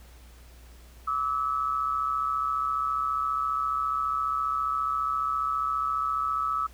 sine tone pair together, 1161 / 1295.7 Hz, D6 / E6, -20 / -30 cents, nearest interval major second, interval 190 cents, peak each -31 / -26 dBFS, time 1.07-6.67 s, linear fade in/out 10 ms, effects added 60 Hz sine -48 dBFS peak until 6.73 s + pink hiss -56 dBFS RMS until 6.73 s

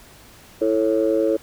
sine chord, A major, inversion second, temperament just, 330 / 440 / 550 Hz, E4 / A4 / C#5, +2 / 0 / -14 cents, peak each -20 dBFS, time 0.61-1.37 s, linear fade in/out 10 ms, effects tanh soft clip ceiling -8 dBFS + pink hiss -47 dBFS RMS until 1.42 s

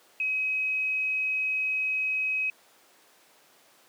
sine tone, 2540 Hz, D#7, 35 cents sharp, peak -25 dBFS, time 0.2-2.5 s, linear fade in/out 2 ms, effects pink hiss -58 dBFS RMS until 3.88 s + high-pass 400 Hz 12 dB/octave

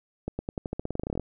accelerating click train, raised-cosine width 2 ms, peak -17 dBFS, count 18, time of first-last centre 0.28-1.197 s, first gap 110 ms, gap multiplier 0.9, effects none

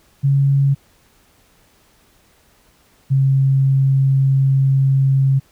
sine tone pair in turn, 138.59 / 135.27 Hz, C#3 / C#3, 0 / -42 cents, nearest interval unison, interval 42 cents, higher first, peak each -11 dBFS, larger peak neither, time 0.23-0.75 / 3.1-5.4 s, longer second, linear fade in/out 20 ms, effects pink hiss -55 dBFS RMS until 5.51 s

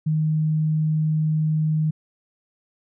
sine tone, 155.56 Hz, D#3, in tune, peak -18 dBFS, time 0.06-1.91 s, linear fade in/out 10 ms, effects none

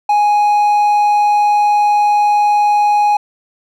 triangle tone, 830.6 Hz, G#5, in tune, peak -7 dBFS, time 0.09-3.17 s, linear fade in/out 5 ms, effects none

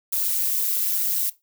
violet noise with amplitude modulation, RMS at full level -19 dBFS, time 0.12-1.3 s, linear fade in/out 10 ms, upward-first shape sine, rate 199 Hz, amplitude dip 100%, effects noise-tail reverb RT60 0.2 s tail -17 dB re dry

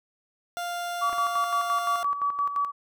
30% pulse tone, 698.5 Hz, F5, in tune, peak -27 dBFS, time 0.57-2.03 s, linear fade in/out 0 ms
sine tone with tremolo, 1143 Hz, D6, 47 cents flat, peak -22 dBFS, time 1.01-2.72 s, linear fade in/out 20 ms, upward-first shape square, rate 5.8 Hz, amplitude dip 60%
clicks, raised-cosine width 0.5 ms, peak -25 dBFS, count 2, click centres 1.128 / 1.131 s
effects none

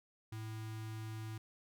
square tone with notch filter, 110 Hz, A2, in tune, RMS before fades -44 dBFS, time 0.32-1.38 s, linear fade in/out 5 ms, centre 550 Hz, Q 1.7, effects none

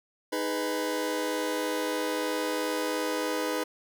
sawtooth chord, G# minor, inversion second, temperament just, 311.5 / 415.3 / 498.4 Hz, D#4 / G#4 / B4, +2 / 0 / +16 cents, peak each -28 / -31 / -27 dBFS, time 0.32-3.64 s, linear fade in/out 10 ms, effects none

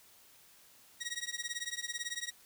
15% pulse tone with tremolo, 1900 Hz, A#6, 33 cents sharp, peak -27 dBFS, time 1-2.31 s, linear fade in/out 20 ms, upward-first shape triangle, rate 18 Hz, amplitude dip 100%, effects white hiss -61 dBFS RMS until 2.45 s

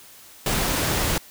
pink noise, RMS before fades -23 dBFS, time 0.46-1.18 s, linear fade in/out 2 ms, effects white hiss -47 dBFS RMS until 1.3 s

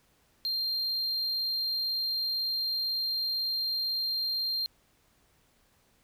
triangle tone, 4186 Hz, C8, in tune, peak -27 dBFS, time 0.45-4.66 s, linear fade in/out 0 ms, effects pink hiss -67 dBFS RMS until 6.03 s

